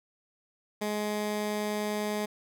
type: tone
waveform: 15% pulse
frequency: 210 Hz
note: G#3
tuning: 19 cents sharp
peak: -23 dBFS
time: 0.81-2.26 s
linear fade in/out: 10 ms
effects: none